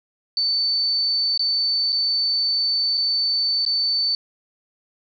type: tone with dropouts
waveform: sine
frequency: 4526 Hz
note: C#8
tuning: 35 cents sharp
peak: -18 dBFS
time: 0.37-4.15 s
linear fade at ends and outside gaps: 1 ms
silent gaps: 1.376-1.394 / 1.922-1.927 / 2.972-2.976 / 3.651-3.663 s
effects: none